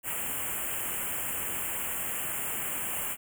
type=band-stop noise; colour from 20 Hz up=white; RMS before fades=-33 dBFS; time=0.03-3.17 s; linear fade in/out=50 ms; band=3100 to 7100 Hz; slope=96 dB/octave; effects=none